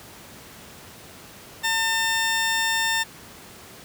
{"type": "tone pair together", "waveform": "15% pulse", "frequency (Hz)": [900, 1800], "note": ["A5", "A6"], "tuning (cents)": [39, 39], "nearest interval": "octave", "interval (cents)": 1200, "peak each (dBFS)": -19, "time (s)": [1.63, 3.04], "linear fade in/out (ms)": 20, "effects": ["pink hiss -44 dBFS RMS until 3.84 s", "high-pass 80 Hz 12 dB/octave"]}